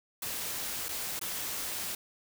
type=noise with dropouts; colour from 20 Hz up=white; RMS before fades=-36 dBFS; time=0.22-1.95 s; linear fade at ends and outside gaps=5 ms; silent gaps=0.885-0.889 / 1.194-1.213 s; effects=none